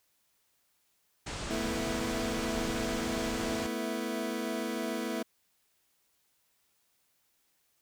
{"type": "low-pass noise", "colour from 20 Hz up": "pink", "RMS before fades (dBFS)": -38, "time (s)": [1.26, 3.67], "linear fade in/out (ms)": 10, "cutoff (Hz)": 8500, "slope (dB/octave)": 48}
{"type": "chord", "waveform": "25% pulse", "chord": "A suspended second", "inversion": "none", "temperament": "equal with one note detuned", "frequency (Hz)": [220, 246.9, 328.5], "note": ["A3", "B3", "E4"], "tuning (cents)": [0, 0, -6], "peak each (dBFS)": -33, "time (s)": [1.5, 5.23], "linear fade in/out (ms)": 10}
{"effects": ["white hiss -73 dBFS RMS until 7.81 s"]}